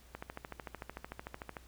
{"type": "click train", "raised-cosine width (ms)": 0.5, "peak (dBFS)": -26, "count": 20, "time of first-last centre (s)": [0.15, 1.568], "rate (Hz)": 13.4, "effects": ["added 60 Hz sine -58 dBFS peak until 1.67 s", "pink hiss -62 dBFS RMS until 1.67 s"]}